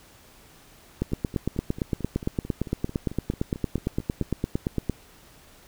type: two click trains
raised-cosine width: 3 ms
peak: -23 / -11 dBFS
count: 15 / 35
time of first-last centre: 1.12-4.224 / 1.02-4.897 s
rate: 4.51 / 8.77 Hz
effects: pink hiss -53 dBFS RMS until 5.67 s